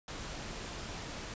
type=noise; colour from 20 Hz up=pink; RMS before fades=-42 dBFS; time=0.08-1.34 s; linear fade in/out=2 ms; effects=resampled to 16000 Hz